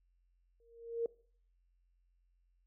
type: tone with exponential growth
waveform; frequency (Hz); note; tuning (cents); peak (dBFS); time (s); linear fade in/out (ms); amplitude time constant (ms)
sine; 464.2; A#4; -7; -29; 0.6-1.06; 2; 100
effects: noise-tail reverb RT60 0.5 s tail -22 dB re dry + added 44 Hz sine -70 dBFS peak until 2.66 s